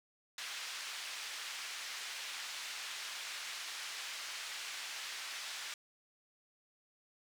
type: band-pass noise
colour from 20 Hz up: pink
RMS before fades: -44 dBFS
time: 0.38-5.74 s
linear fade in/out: 2 ms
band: 1800 to 6300 Hz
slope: 12 dB/octave
effects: none